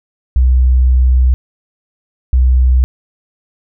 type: tone pair in turn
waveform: sine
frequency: 63.3 / 63.3 Hz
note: B1 / B1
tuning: +43 / +43 cents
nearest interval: unison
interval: 0 cents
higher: neither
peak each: -6 dBFS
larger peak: neither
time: 0.36-1.34 / 2.33-2.84 s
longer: first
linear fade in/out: 0 ms
effects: none